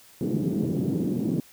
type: band-pass noise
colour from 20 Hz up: white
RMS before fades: -26 dBFS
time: 0.21-1.4 s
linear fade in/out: 2 ms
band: 140 to 300 Hz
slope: 24 dB/octave
effects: white hiss -53 dBFS RMS until 1.52 s